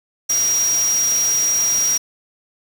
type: tone in noise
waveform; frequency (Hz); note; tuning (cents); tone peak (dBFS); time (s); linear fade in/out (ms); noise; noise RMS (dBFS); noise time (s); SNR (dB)
sine; 5710; F8; +37; -15; 0.29-1.98; 10; white; -27; 0.29-1.98; +9
effects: none